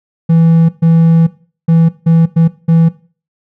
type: tone bursts at uneven times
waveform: triangle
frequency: 164.81 Hz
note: E3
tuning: in tune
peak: -3 dBFS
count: 6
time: 0.29-0.69 / 0.82-1.27 / 1.68-1.89 / 2.06-2.26 / 2.36-2.48 / 2.68-2.89 s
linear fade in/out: 10 ms
effects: noise-tail reverb RT60 0.4 s tail -18 dB re dry